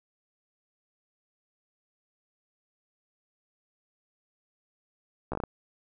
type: slowing click train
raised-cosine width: 1 ms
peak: -18 dBFS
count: 6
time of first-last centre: 5.32-5.437 s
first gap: 14 ms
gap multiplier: 1.26
effects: none